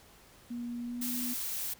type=tone with pitch glide; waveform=sine; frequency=239.2 to 245.6 Hz; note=A#3 to B3; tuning=+45 to -9 cents; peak=-35 dBFS; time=0.5-1.34 s; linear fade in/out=10 ms; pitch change=+46 cents; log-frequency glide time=0.84-1.08 s
type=noise; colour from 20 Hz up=blue; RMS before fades=-36 dBFS; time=1.01-1.74 s; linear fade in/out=10 ms
effects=pink hiss -58 dBFS RMS until 1.79 s